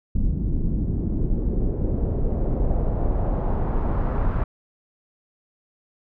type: noise with low-pass filter sweep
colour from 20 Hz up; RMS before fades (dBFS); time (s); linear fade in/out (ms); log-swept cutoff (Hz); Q
brown; -22; 0.15-4.44; 5; 210 to 1300; 1.6
effects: none